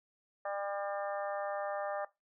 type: harmonic tone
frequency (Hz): 200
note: G3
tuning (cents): +35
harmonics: 3 / 4 / 5 / 6 / 7 / 8 / 9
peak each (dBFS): -37 / -40 / -52 / -43 / -53 / -51 / -49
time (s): 0.45-2.05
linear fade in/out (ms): 5
effects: noise-tail reverb RT60 0.2 s tail -18 dB re dry